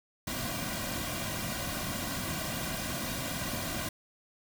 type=noise with comb filter; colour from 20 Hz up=pink; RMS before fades=-35 dBFS; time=0.27-3.89 s; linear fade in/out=5 ms; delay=2.3 ms; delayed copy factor=-0.75; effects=none